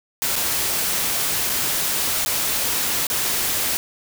white noise with dropouts, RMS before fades -22 dBFS, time 0.22-3.77 s, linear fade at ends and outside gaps 0 ms, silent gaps 0.356-0.362 / 1.494-1.498 / 2.25-2.26 / 3.068-3.101 s, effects none

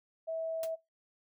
sine tone, 650 Hz, E5, 24 cents flat, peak -33 dBFS, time 0.27-0.76 s, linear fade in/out 20 ms
white noise with exponential decay, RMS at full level -40 dBFS, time 0.63-0.71 s, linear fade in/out 2 ms, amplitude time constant 16 ms
effects noise-tail reverb RT60 0.2 s tail -21 dB re dry

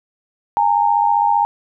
sine tone pair together, 821.7 / 917 Hz, G#5 / A#5, -19 / -29 cents, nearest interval major second, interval 190 cents, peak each -15 dBFS, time 0.57-1.45 s, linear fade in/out 0 ms, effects none

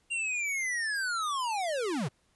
square linear sweep, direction down, 2797 to 108.6 Hz, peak -30 dBFS, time 0.1-2.09 s, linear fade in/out 20 ms, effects pink hiss -70 dBFS RMS until 2.35 s + resampled to 24000 Hz

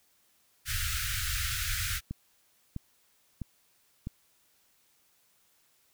pink band-stop noise, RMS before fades -32 dBFS, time 0.65-2.01 s, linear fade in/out 50 ms, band 120 to 1300 Hz, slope 96 dB/octave
click train, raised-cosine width 5 ms, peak -23 dBFS, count 4, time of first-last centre 2.11-4.071 s, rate 1.53 Hz
effects white hiss -68 dBFS RMS until 5.93 s

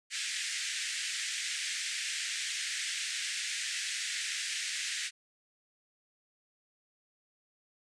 pink band-pass noise, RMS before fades -36 dBFS, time 0.1-5.11 s, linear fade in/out 50 ms, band 1700 to 9000 Hz, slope 48 dB/octave, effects none

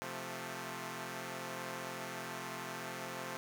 5% pulse chord, F major, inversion second, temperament equal, 130.81 / 174.61 / 220 Hz, C3 / F3 / A3, 0 / 0 / 0 cents, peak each -34 dBFS, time 0.02-3.37 s, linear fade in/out 0 ms, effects none

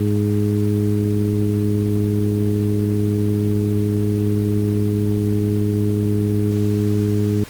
harmonic tone, 103.83 Hz, G#2, in tune, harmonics 1 / 2 / 3 / 4, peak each -18 / -21 / -23 / -24 dBFS, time 0-7.44 s, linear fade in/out 5 ms, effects pink hiss -39 dBFS RMS until 7.49 s + Opus 32 kbps

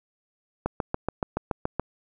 click train, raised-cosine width 1 ms, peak -11 dBFS, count 9, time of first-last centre 0.66-1.796 s, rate 7.04 Hz, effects none

